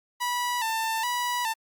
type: tone with vibrato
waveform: sawtooth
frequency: 934 Hz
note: A#5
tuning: 3 cents sharp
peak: -22 dBFS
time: 0.2-1.54 s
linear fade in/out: 20 ms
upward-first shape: square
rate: 1.2 Hz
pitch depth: 78 cents each way
effects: Opus 48 kbps